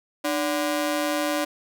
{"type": "ring-modulated tone", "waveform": "sawtooth", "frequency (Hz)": 440, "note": "A4", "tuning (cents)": 0, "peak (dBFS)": -16, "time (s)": [0.24, 1.45], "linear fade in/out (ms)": 10, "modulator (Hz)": 138, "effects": []}